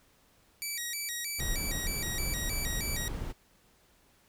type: tone with vibrato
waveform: 10% pulse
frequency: 2093 Hz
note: C7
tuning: in tune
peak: -25 dBFS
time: 0.62-3.08 s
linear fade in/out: 0 ms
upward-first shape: square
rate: 3.2 Hz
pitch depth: 170 cents each way
type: noise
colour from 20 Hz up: brown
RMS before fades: -35 dBFS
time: 1.38-3.33 s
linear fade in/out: 20 ms
effects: pink hiss -65 dBFS RMS until 4.28 s